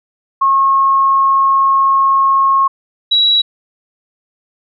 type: tone pair in turn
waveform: sine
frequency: 1086 / 3892 Hz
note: C#6 / B7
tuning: -36 / -26 cents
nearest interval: octave + minor seventh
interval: 2210 cents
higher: second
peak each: -8 dBFS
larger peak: neither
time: 0.41-2.68 / 3.11-3.42 s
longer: first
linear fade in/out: 10 ms
effects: none